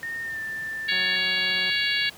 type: tone with pitch glide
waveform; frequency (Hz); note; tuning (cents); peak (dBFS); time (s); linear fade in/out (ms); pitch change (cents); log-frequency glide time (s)
sine; 1835 to 1775.6; A#6 to A6; -28 to +15; -29; 0.03-1.16; 0; -57; 0.22-0.4
type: harmonic tone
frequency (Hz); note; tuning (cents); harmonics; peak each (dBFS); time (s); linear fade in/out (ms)
560; C#5; +18; 3 / 4 / 5 / 6 / 7 / 8; -27 / -28 / -29 / -30 / -30 / -31; 0.88-2.1; 10
type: click train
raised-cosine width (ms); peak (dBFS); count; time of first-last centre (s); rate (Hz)
1; -28; 144; 0.92-1.697; 184
effects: pink hiss -46 dBFS RMS until 2.17 s + high-pass 80 Hz 12 dB/octave